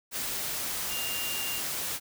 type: tone in noise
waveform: sine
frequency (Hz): 2800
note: F7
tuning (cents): +4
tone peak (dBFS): -35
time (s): 0.88-1.62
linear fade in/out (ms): 50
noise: white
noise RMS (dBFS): -33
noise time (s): 0.11-2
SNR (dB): -5
effects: none